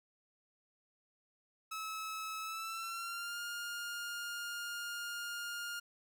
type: tone with pitch glide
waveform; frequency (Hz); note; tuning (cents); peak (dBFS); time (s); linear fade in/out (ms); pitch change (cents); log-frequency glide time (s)
sawtooth; 1296 to 1413.3; E6 to F6; -30 to +20; -36; 1.71-5.8; 10; +150; 2.4-3.4
effects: 13-bit